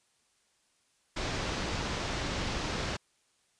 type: low-pass noise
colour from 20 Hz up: pink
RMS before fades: -34 dBFS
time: 1.16-2.97 s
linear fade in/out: 10 ms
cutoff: 6100 Hz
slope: 24 dB/octave
effects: white hiss -71 dBFS RMS until 3.59 s + resampled to 22050 Hz